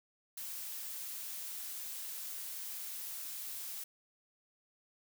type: noise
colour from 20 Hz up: blue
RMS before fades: -43 dBFS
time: 0.37-3.84 s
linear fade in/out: 5 ms
effects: none